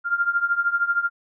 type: tone with tremolo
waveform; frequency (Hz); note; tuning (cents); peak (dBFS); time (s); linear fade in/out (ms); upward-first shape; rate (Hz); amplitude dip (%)
sine; 1396.9; F6; 0; -15; 0.04-1.1; 50; triangle; 13; 90
effects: none